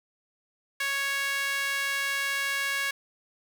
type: tone with high-pass filter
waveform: sawtooth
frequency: 554.4 Hz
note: C#5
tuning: in tune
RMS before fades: -29 dBFS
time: 0.8-2.91 s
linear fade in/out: 5 ms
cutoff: 1800 Hz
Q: 2.4
effects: none